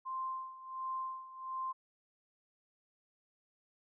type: tone with tremolo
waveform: sine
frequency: 1046.5 Hz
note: C6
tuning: in tune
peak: -35 dBFS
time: 0.05-1.73 s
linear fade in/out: 20 ms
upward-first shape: sine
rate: 1.4 Hz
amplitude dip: 80%
effects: none